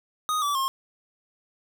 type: tone with pitch steps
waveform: square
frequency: 1244.5 / 1154.5 / 1071 Hz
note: D#6 / D6 / C6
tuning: 0 / -30 / +40 cents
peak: -24 dBFS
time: 0.29-0.68 s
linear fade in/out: 0 ms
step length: 130 ms
effects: none